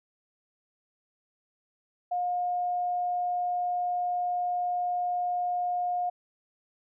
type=tone; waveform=sine; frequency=714 Hz; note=F5; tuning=38 cents sharp; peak=-26 dBFS; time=2.11-6.1 s; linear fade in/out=10 ms; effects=none